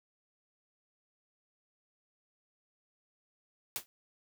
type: noise with exponential decay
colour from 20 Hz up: white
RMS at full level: -32 dBFS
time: 3.76-3.86 s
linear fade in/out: 0 ms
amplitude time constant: 21 ms
effects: none